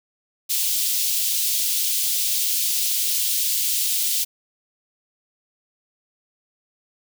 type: high-pass noise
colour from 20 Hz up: white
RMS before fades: -22 dBFS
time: 0.49-4.25 s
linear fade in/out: 20 ms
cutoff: 3000 Hz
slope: 24 dB/octave
effects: none